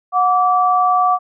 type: tone pair together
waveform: sine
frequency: 730 / 1158.8 Hz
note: F#5 / D6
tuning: -24 / -24 cents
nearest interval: minor sixth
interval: 800 cents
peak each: -14 dBFS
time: 0.12-1.19 s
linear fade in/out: 50 ms
effects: none